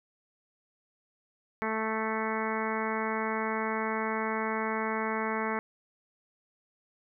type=harmonic tone; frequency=220 Hz; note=A3; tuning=in tune; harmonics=1 / 2 / 3 / 4 / 5 / 6 / 7 / 8 / 9 / 10; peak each=-35 / -35 / -40 / -36 / -37 / -39 / -41 / -41 / -40 / -41 dBFS; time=1.62-5.59 s; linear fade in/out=0 ms; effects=none